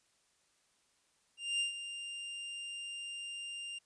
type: tone with ADSR envelope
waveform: 45% pulse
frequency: 2794 Hz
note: F7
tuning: in tune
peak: -30 dBFS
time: 1.37-3.79 s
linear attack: 230 ms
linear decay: 120 ms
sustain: -11 dB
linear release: 12 ms
effects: white hiss -73 dBFS RMS until 3.85 s + resampled to 22050 Hz